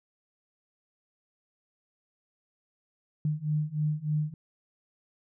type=beating tone pair; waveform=sine; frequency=150 / 153.3 Hz; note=D3 / D#3; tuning=+37 / -25 cents; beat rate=3.3 Hz; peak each=-30 / -29 dBFS; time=3.25-4.34 s; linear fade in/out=2 ms; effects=none